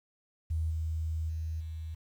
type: tone with level steps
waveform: sine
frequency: 80 Hz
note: D#2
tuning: 49 cents sharp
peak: -28 / -30 / -32 / -36 dBFS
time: 0.5-1.95 s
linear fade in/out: 10 ms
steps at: 0.7 / 1.29 / 1.6 s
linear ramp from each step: 10 ms
effects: 10-bit